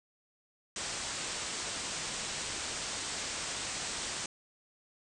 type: low-pass noise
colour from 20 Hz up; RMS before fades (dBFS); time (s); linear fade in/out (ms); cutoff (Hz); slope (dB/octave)
white; -38; 0.76-4.26; 2; 8700; 96
effects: none